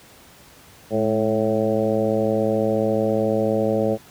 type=harmonic tone with a mistuned harmonic; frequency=110 Hz; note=A2; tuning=in tune; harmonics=1 / 2 / 3 / 4 / 5 / 6 / 7; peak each=-29 / -24 / -27 / -24 / -22 / -29 / -33 dBFS; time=0.9-3.98 s; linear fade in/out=50 ms; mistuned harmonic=2; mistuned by=-46 cents; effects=pink hiss -48 dBFS RMS until 4.1 s + high-pass 60 Hz 12 dB/octave